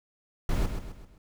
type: noise with echo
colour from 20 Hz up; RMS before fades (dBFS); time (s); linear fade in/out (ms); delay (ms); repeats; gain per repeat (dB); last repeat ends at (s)
brown; -26; 0.49-0.66; 2; 130; 4; -7; 1.18
effects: none